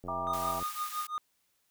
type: click train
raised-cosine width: 2 ms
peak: -31 dBFS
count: 53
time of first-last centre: 0.04-0.626 s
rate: 88.7 Hz
type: chord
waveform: sine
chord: E half-diminished seventh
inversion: none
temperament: just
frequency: 659.3 / 791.1 / 949.3 / 1186.7 Hz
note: E5 / G5 / Bb5 / D6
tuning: 0 / +16 / +31 / +18 cents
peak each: -38 / -40 / -39 / -35 dBFS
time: 0.08-0.6 s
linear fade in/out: 5 ms
type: tone with tremolo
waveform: triangle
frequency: 1227 Hz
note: D#6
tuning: 25 cents flat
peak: -28 dBFS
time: 0.27-1.18 s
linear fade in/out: 0 ms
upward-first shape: triangle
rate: 5.9 Hz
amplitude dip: 100%
type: high-pass noise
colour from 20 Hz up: white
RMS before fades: -43 dBFS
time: 0.33-1.07 s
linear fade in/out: 5 ms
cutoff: 860 Hz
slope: 48 dB/octave
effects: white hiss -74 dBFS RMS until 1.7 s